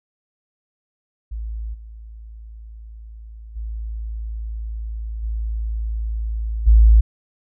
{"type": "tone with level steps", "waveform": "sine", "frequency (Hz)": 55, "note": "A1", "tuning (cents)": 0, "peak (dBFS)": [-25, -35, -25, -21, -7], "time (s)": [1.31, 7.01], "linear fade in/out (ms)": 10, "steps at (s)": [1.73, 3.55, 5.22, 6.66], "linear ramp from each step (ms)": 20, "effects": []}